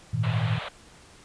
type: chord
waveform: sine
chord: Ab suspended second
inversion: none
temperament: equal with one note detuned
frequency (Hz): 103.83 / 116.54 / 158.83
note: Ab2 / Bb2 / Eb3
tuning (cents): 0 / 0 / +36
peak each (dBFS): -29 / -25 / -29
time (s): 0.13-0.59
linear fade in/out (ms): 10
type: band-pass noise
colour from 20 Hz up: pink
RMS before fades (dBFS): -36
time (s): 0.23-0.69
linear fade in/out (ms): 10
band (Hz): 510 to 3800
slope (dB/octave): 48
effects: pink hiss -52 dBFS RMS until 1.24 s + resampled to 22050 Hz